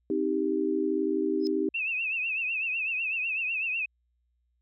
sine chord, C minor, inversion none, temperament just, 261.6 / 314 / 392.4 Hz, C4 / Eb4 / G4, 0 / +16 / +2 cents, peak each -32 / -28 / -28 dBFS, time 0.1-1.69 s, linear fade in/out 2 ms
sine tone with exponential growth, 5110 Hz, D#8, 45 cents sharp, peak -31 dBFS, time 1.4-1.47 s, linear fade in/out 0 ms, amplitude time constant 15 ms
sine tone with vibrato, 2616 Hz, E7, 14 cents flat, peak -27 dBFS, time 1.74-3.86 s, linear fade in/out 10 ms, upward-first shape triangle, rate 8 Hz, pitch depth 110 cents each way
effects added 60 Hz sine -70 dBFS peak until 4.61 s

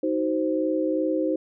sine chord, C diminished, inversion first, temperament just, 314 / 376.7 / 523.3 Hz, Eb4 / Gb4 / C5, +16 / +31 / 0 cents, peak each -24 / -29 / -26 dBFS, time 0.03-1.36 s, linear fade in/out 5 ms, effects none

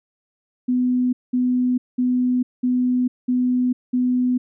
sine tone bursts, 250 Hz, B3, 21 cents sharp, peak -16 dBFS, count 6, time 0.68-4.38 s, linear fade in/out 10 ms, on 450 ms, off 200 ms, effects none

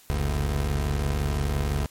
25% pulse tone pair together, 45.81 / 71.7 Hz, F#1 / D2, -17 / -41 cents, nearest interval minor sixth, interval 776 cents, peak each -25 / -21 dBFS, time 0.1-1.86 s, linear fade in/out 0 ms, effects white hiss -54 dBFS RMS until 1.9 s + MP3 64 kbps

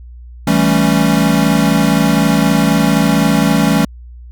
square chord, A dominant seventh, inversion second, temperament equal, 164.81 / 196 / 220 / 277.2 Hz, E3 / G3 / A3 / C#4, 0 / 0 / 0 / 0 cents, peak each -16 dBFS, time 0.47-3.85 s, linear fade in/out 5 ms, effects added 60 Hz sine -31 dBFS peak until 4.31 s

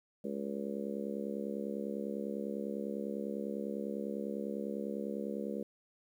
harmonic tone, 70 Hz, C#2, 18 cents sharp, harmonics 3 / 4 / 5 / 6 / 7 / 8, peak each -39 / -45 / -44 / -44 / -42 / -46 dBFS, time 0.24-5.63 s, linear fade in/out 5 ms, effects 11-bit

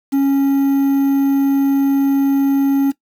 triangle tone with quantisation, 275.8 Hz, C#4, 9 cents flat, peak -9 dBFS, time 0.12-2.92 s, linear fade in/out 20 ms, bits 6, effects noise-tail reverb RT60 0.1 s tail -17 dB re dry

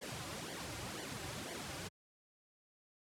pink noise with flanger, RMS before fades -44 dBFS, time 0.01-1.89 s, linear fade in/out 20 ms, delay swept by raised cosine 0.76 to 4.66 ms, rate 2 Hz, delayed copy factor -0.8, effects high-pass 80 Hz 12 dB/octave + low-pass 10000 Hz 12 dB/octave

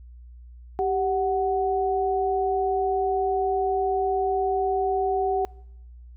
sine tone pair together, 392 / 743.9 Hz, G4 / F#5, 0 / +9 cents, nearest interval major seventh, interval 1109 cents, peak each -24 dBFS, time 0.79-5.45 s, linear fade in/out 0 ms, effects noise-tail reverb RT60 0.9 s tail -25 dB re dry + added 60 Hz sine -42 dBFS peak until 6.16 s

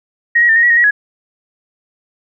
sine tone with pitch steps, 1880 / 1906 / 1801 / 1863 / 1927 / 1863 / 1917 / 1677 Hz, A#6 / A#6 / A6 / A#6 / B6 / A#6 / A#6 / G#6, +14 / +38 / +40 / -2 / -43 / -2 / +48 / +16 cents, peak -7 dBFS, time 0.35-0.91 s, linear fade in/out 10 ms, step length 70 ms, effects none

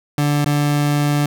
30% pulse tone with dropouts, 146.1 Hz, D3, 9 cents flat, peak -12 dBFS, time 0.18-1.26 s, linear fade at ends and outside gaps 2 ms, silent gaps 0.446-0.46 s, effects none

